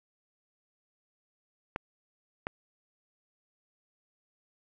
clicks, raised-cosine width 0.5 ms, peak -17 dBFS, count 2, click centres 1.761 / 2.469 s, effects none

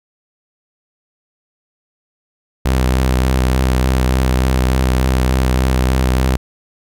sawtooth tone with vibrato, 64.1 Hz, C2, 35 cents flat, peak -8 dBFS, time 2.65-6.37 s, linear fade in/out 10 ms, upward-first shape sine, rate 3.4 Hz, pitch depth 25 cents each way, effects none

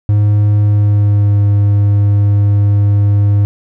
triangle tone with pitch glide, 103.83 to 101.93 Hz, G#2 to G#2, 0 to -32 cents, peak -5 dBFS, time 0.09-3.45 s, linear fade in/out 0 ms, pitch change -32 cents, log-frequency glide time 0.61-1.41 s, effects none

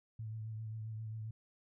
sine tone with vibrato, 110 Hz, A2, in tune, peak -40 dBFS, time 0.19-1.31 s, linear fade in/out 5 ms, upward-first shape triangle, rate 7.5 Hz, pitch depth 36 cents each way, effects none

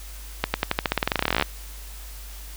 accelerating click train, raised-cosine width 0.3 ms, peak -4 dBFS, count 24, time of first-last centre 0.44-1.424 s, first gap 100 ms, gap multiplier 0.91, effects added 50 Hz sine -37 dBFS peak until 2.56 s + white hiss -44 dBFS RMS until 2.56 s

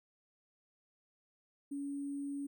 sine tone with sample-and-hold, 281.8 Hz, C#4, 29 cents sharp, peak -37 dBFS, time 1.71-2.47 s, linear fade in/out 10 ms, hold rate 8820 Hz, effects none

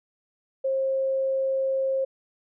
sine tone, 534 Hz, C5, 35 cents sharp, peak -22 dBFS, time 0.64-2.05 s, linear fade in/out 10 ms, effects none

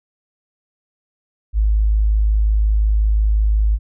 sine tone, 52.8 Hz, G#1, 29 cents sharp, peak -12 dBFS, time 1.53-3.79 s, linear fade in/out 50 ms, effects none

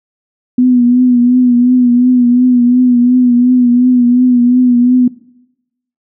sine tone with vibrato, 246.9 Hz, B3, in tune, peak -5 dBFS, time 0.58-5.08 s, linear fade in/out 5 ms, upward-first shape triangle, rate 2.8 Hz, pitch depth 52 cents each way, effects noise-tail reverb RT60 0.9 s tail -20 dB re dry

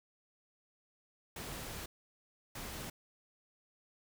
pink noise bursts at uneven times, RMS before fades -44 dBFS, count 2, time 1.36-1.86 / 2.55-2.9 s, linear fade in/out 5 ms, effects none

